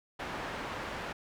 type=low-pass noise; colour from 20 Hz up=white; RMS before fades=-39 dBFS; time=0.19-1.13 s; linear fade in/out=10 ms; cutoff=1600 Hz; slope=12 dB/octave; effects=none